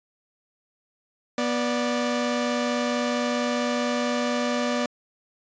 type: tone pair together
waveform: sawtooth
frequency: 243.8 / 587.3 Hz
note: B3 / D5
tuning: -22 / 0 cents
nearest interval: octave + minor third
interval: 1522 cents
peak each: -21 / -23 dBFS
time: 1.38-4.86 s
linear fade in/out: 2 ms
effects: resampled to 16000 Hz